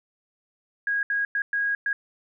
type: tone bursts at uneven times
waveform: sine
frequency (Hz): 1643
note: G#6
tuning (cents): -19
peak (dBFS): -22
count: 5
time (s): 0.87-1.03 / 1.1-1.25 / 1.35-1.42 / 1.53-1.75 / 1.86-1.93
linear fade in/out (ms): 2
effects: none